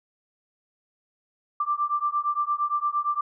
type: beating tone pair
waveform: sine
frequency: 1174.7 / 1183.4 Hz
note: D6 / D6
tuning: 0 / +13 cents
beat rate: 8.7 Hz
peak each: -26 dBFS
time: 1.6-3.21 s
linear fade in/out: 5 ms
effects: none